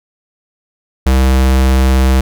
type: tone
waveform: square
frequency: 65.41 Hz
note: C2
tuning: in tune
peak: -8 dBFS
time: 1.06-2.21 s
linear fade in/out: 5 ms
effects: none